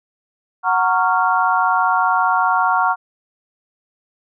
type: chord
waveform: sine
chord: Gb major seventh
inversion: none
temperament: just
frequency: 740 / 925 / 1110 / 1387.5 Hz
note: Gb5 / Bb5 / Db6 / F6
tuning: 0 / -14 / +2 / -12 cents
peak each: -19 dBFS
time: 0.63-2.96 s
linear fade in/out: 50 ms
effects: none